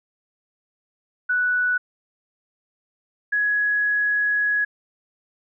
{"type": "tone pair in turn", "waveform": "sine", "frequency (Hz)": [1480, 1675.3], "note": ["F#6", "G#6"], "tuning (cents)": [0, 15], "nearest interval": "major second", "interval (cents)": 215, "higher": "second", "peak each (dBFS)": -18, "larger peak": "neither", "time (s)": [[1.29, 1.78], [3.32, 4.65]], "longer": "second", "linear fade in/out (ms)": 10, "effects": []}